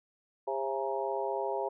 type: harmonic tone with a mistuned harmonic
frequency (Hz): 134.2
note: C3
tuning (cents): +44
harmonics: 3 / 4 / 5 / 6 / 7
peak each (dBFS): -35 / -36 / -37 / -38 / -38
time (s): 0.47-1.69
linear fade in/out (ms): 10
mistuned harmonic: 6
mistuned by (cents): +65
effects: none